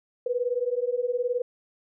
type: beating tone pair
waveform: sine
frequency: 480.9 / 499.9 Hz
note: B4 / B4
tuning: -46 / +21 cents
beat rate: 19 Hz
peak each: -27 dBFS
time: 0.26-1.42 s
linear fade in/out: 5 ms
effects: none